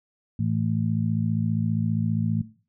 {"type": "harmonic tone", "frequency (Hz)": 55, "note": "A1", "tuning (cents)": 0, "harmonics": [2, 3, 4], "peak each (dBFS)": [-25, -27, -28], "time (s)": [0.39, 2.42], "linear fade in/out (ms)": 5, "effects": ["noise-tail reverb RT60 0.4 s tail -17 dB re dry"]}